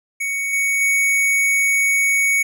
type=tone with level steps; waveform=square; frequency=2231 Hz; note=C#7; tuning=11 cents sharp; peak=-21 / -17 / -15 dBFS; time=0.2-2.43 s; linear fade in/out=10 ms; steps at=0.53 / 0.81 s; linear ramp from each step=2 ms; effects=none